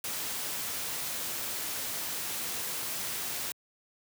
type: noise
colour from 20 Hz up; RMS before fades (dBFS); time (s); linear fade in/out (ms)
white; -35; 0.04-3.52; 2
effects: high-pass 80 Hz 12 dB/octave